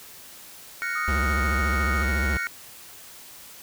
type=chord; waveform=triangle; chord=Gb major seventh; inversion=third; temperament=equal; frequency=1396.9 / 1480 / 1864.7 / 2217 Hz; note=F6 / Gb6 / Bb6 / Db7; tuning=0 / 0 / 0 / 0 cents; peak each=-30 dBFS; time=0.82-2.47 s; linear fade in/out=0 ms
type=tone; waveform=sine; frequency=1244.5 Hz; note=D#6; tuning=in tune; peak=-29 dBFS; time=0.95-2.03 s; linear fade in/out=10 ms
type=tone with vibrato; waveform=square; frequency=69.8 Hz; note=C#2; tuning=13 cents sharp; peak=-24 dBFS; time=1.08-2.37 s; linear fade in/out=0 ms; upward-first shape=sine; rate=14 Hz; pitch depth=160 cents each way
effects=white hiss -45 dBFS RMS until 3.62 s